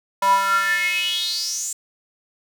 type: tone with high-pass filter sweep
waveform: square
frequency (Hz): 196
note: G3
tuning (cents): 0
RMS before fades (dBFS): -21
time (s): 0.22-1.73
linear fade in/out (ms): 5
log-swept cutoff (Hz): 850 to 7700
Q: 8.2
effects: none